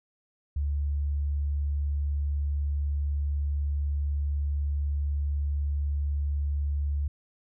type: tone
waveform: sine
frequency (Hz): 72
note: D2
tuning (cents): -34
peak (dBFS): -25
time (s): 0.56-7.08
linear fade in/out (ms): 5
effects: none